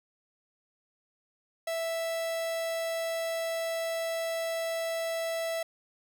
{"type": "tone", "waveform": "45% pulse", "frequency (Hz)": 659.3, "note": "E5", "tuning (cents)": 0, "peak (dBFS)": -30, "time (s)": [1.67, 5.63], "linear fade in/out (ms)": 5, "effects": []}